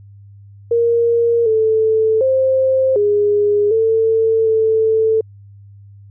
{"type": "tone with pitch steps", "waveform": "sine", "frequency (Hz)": [467.5, 439.8, 526, 412.9, 447, 441.9], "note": ["A#4", "A4", "C5", "G#4", "A4", "A4"], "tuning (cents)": [5, -1, 9, -10, 27, 7], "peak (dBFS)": -11, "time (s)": [0.71, 5.21], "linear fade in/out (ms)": 5, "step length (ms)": 750, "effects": ["added 100 Hz sine -38 dBFS peak until 6.1 s"]}